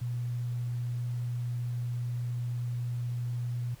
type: tone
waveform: sine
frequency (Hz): 121.1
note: B2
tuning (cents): -34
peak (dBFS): -30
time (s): 0.01-3.75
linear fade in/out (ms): 10
effects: pink hiss -56 dBFS RMS until 3.8 s